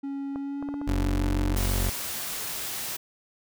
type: tone with pitch glide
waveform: triangle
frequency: 277.2 to 298.8 Hz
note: C#4 to D4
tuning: 0 to +30 cents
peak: -28 dBFS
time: 0.03-1.55 s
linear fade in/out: 10 ms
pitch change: +130 cents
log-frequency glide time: 0.37-1.41 s
type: clicks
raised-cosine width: 1 ms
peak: -24 dBFS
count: 5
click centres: 0.359 / 0.626 / 0.688 / 0.741 / 0.815 s
type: tone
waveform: 30% pulse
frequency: 46.25 Hz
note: F#1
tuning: in tune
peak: -21 dBFS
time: 0.87-1.9 s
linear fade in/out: 10 ms
type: noise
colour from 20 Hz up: white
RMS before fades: -33 dBFS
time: 1.56-2.97 s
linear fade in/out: 10 ms
effects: none